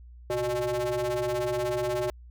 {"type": "ring-modulated tone", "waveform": "square", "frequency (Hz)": 120.2, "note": "B2", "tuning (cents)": -46, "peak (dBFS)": -24, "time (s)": [0.3, 2.1], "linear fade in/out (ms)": 0, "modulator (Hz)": 489, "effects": ["added 60 Hz sine -45 dBFS peak until 2.3 s"]}